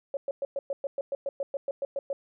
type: tone bursts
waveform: sine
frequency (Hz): 554.4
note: C#5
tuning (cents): 0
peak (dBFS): -27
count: 15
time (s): 0.14-2.13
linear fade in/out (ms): 2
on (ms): 30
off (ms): 110
effects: none